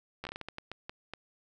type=slowing click train; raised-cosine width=0.3 ms; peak=-23 dBFS; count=12; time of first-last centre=0.24-1.136 s; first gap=12 ms; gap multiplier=1.35; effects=none